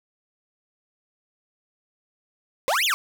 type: exponential two-way sweep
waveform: 35% pulse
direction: up then down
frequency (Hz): 480.5 to 3639 to 1056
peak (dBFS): -18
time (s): 2.68-2.94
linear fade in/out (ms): 0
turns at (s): 2.85
effects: none